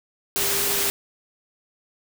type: tone in noise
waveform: sine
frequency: 400.1 Hz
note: G4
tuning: 35 cents sharp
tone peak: -32 dBFS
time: 0.36-0.9 s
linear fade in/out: 0 ms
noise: white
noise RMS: -23 dBFS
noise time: 0.36-0.9 s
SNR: -12 dB
effects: none